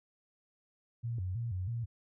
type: tone with vibrato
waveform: sine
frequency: 103.83 Hz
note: G#2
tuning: in tune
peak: -33 dBFS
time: 1.03-1.86 s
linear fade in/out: 20 ms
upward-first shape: square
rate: 3.1 Hz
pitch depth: 210 cents each way
type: click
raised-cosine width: 3 ms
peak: -36 dBFS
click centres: 1.184 s
effects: none